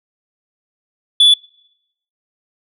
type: tone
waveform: sine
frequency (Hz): 3447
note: A7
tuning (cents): -36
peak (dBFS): -3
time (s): 1.2-1.34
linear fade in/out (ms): 5
effects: noise-tail reverb RT60 0.8 s tail -26 dB re dry + tanh soft clip ceiling -5 dBFS